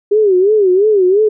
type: tone with vibrato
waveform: sine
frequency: 396.7 Hz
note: G4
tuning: 21 cents sharp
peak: -7 dBFS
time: 0.11-1.29 s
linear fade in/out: 10 ms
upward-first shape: sine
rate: 2.9 Hz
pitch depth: 160 cents each way
effects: none